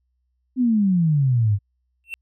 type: exponential sweep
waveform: sine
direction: down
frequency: 261.6 to 97.2 Hz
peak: -15 dBFS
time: 0.56-1.59 s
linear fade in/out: 50 ms
type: tone with exponential growth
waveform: triangle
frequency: 2700 Hz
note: E7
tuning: 41 cents sharp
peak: -22 dBFS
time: 2.04-2.14 s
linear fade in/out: 0 ms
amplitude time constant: 20 ms
effects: added 62 Hz sine -67 dBFS peak until 2.21 s